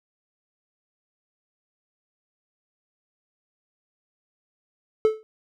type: tone with exponential decay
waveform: triangle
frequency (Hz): 435.8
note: A4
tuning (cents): -17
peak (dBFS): -10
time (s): 5.05-5.23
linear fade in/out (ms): 0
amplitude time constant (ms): 39
effects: none